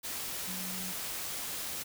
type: tone in noise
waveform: sine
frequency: 185 Hz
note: F#3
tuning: in tune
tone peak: -42 dBFS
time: 0.47-0.93 s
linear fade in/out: 20 ms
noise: white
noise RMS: -38 dBFS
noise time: 0.03-1.84 s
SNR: -7 dB
effects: none